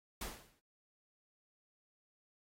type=noise with exponential decay; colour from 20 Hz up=pink; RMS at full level=-39 dBFS; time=0.21-0.6 s; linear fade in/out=5 ms; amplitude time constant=83 ms; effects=AAC 48 kbps